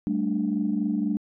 sine chord, G suspended second, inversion none, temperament equal, 196 / 220 / 293.7 Hz, G3 / A3 / D4, 0 / 0 / 0 cents, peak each -27 / -26 / -27 dBFS, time 0.07-1.17 s, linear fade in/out 0 ms, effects tanh soft clip ceiling -14 dBFS

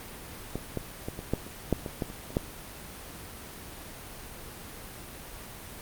clicks, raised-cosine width 2 ms, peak -18 / -16 / -19 / -23 / -12 / -28 / -10 / -20 / -15 / -27 / -27 / -11 dBFS, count 12, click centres 0.556 / 0.773 / 1.085 / 1.191 / 1.336 / 1.466 / 1.727 / 1.862 / 2.022 / 2.101 / 2.305 / 2.369 s, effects pink hiss -43 dBFS RMS until 5.81 s + Opus 32 kbps

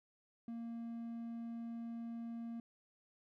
triangle tone, 231.8 Hz, A#3, 10 cents flat, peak -40 dBFS, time 0.48-2.6 s, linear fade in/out 2 ms, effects none

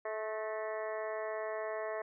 harmonic tone with a mistuned harmonic, 216.7 Hz, A3, 26 cents flat, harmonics 2 / 3 / 4 / 5 / 6 / 7 / 8 / 9 / 10, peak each -41 / -38 / -49 / -45 / -52 / -56 / -48 / -50 / -57 dBFS, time 0.05-2.02 s, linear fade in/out 5 ms, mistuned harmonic 8, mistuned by +38 cents, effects none

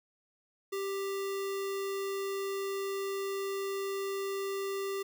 sine tone with sample-and-hold, 392 Hz, G4, in tune, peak -32 dBFS, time 0.72-5.03 s, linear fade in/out 10 ms, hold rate 1575 Hz, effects none

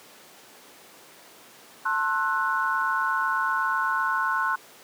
sine chord, F# half-diminished seventh, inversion first, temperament just, 888 / 1065.6 / 1332 / 1480 Hz, A5 / C6 / E6 / F#6, +16 / +31 / +18 / 0 cents, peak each -31 / -26 / -32 / -26 dBFS, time 1.85-4.56 s, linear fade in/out 10 ms, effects pink hiss -49 dBFS RMS until 4.83 s + high-pass 300 Hz 12 dB/octave

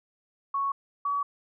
sine tone pair in turn, 1108.7 / 1135.9 Hz, C#6 / C#6, 0 / +42 cents, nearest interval unison, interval 42 cents, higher second, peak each -25 dBFS, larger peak neither, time 0.54-0.72 / 1.05-1.23 s, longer neither, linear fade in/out 5 ms, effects none

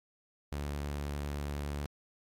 sawtooth tone with vibrato, 72.2 Hz, D2, 29 cents flat, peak -31 dBFS, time 0.52-1.86 s, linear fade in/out 0 ms, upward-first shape sine, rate 9.6 Hz, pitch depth 10 cents each way, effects AAC 64 kbps

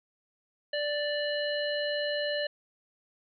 harmonic tone, 587.3 Hz, D5, in tune, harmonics 1 / 3 / 5 / 7, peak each -30 / -35 / -37 / -38 dBFS, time 0.73-2.47 s, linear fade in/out 5 ms, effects none

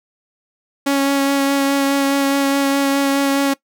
sawtooth tone with vibrato, 277.2 Hz, C#4, in tune, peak -10 dBFS, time 0.86-3.54 s, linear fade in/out 10 ms, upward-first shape sine, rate 4.8 Hz, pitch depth 13 cents each way, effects noise-tail reverb RT60 0.1 s tail -20 dB re dry

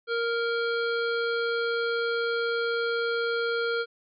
harmonic tone with a mistuned harmonic, 466 Hz, A#4, 1 cent flat, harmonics 1 / 3 / 5 / 7 / 9 / 10, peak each -27 / -29 / -42 / -39 / -40 / -49 dBFS, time 0.07-3.86 s, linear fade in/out 50 ms, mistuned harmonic 5, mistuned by -18 cents, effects none

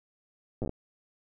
slowing click train, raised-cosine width 2 ms, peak -20 dBFS, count 7, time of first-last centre 0.62-0.694 s, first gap 8 ms, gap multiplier 1.17, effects none

